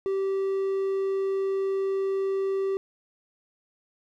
triangle tone, 388.2 Hz, G4, 17 cents flat, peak -22 dBFS, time 0.06-2.77 s, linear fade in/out 0 ms, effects none

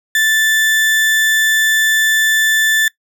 35% pulse tone, 1760 Hz, A6, in tune, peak -9 dBFS, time 0.15-2.88 s, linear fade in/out 2 ms, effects noise-tail reverb RT60 0.1 s tail -21 dB re dry

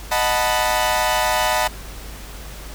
sawtooth chord, B dominant seventh, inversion first, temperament equal, 622.3 / 740 / 880 / 987.8 Hz, D#5 / F#5 / A5 / B5, 0 / 0 / 0 / 0 cents, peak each -19 dBFS, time 0.11-1.68 s, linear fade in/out 10 ms, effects added 50 Hz sine -34 dBFS peak until 2.74 s + pink hiss -38 dBFS RMS until 2.74 s

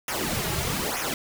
pink noise with flanger, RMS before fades -28 dBFS, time 0.08-1.14 s, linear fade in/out 2 ms, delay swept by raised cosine 0.23 to 4.13 ms, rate 1.1 Hz, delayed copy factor -0.8, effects none

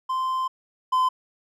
triangle tone pair in turn, 1039 / 1024.7 Hz, C6 / C6, -12 / -36 cents, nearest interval unison, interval 24 cents, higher first, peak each -21 / -16 dBFS, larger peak second, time 0.09-0.48 / 0.92-1.09 s, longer first, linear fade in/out 10 ms, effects none

